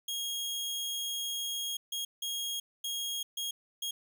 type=tone bursts at uneven times; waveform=sawtooth; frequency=3271 Hz; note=G#7; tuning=27 cents flat; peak=-30 dBFS; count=6; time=0.08-1.77 / 1.92-2.05 / 2.22-2.6 / 2.84-3.23 / 3.37-3.51 / 3.82-3.91 s; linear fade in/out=5 ms; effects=12-bit